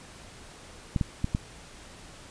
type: clicks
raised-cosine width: 5 ms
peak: -13 dBFS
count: 4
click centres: 0.962 / 1.012 / 1.244 / 1.349 s
effects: pink hiss -48 dBFS RMS until 2.3 s + resampled to 22050 Hz